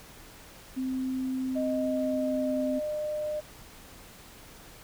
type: tone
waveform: sine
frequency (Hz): 260.1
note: C4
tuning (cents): -10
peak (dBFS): -28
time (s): 0.76-2.8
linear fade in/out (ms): 20
type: tone with pitch glide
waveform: sine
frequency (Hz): 622.3 to 605.3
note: D#5 to D#5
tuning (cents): 0 to -48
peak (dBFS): -29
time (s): 1.55-3.41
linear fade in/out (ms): 20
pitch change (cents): -48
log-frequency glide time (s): 1.86-2.88
effects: pink hiss -50 dBFS RMS until 4.83 s